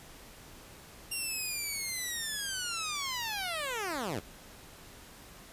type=linear sweep; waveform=10% pulse; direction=down; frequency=2794 to 80.6 Hz; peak=-25 dBFS; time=1.11-4.2 s; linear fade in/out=10 ms; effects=pink hiss -52 dBFS RMS until 5.52 s + resampled to 32000 Hz